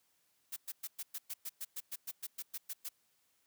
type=noise bursts; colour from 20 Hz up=blue; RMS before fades=-41 dBFS; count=16; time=0.52-2.89 s; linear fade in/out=10 ms; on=45 ms; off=110 ms; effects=white hiss -75 dBFS RMS until 3.46 s + high-pass 60 Hz 12 dB/octave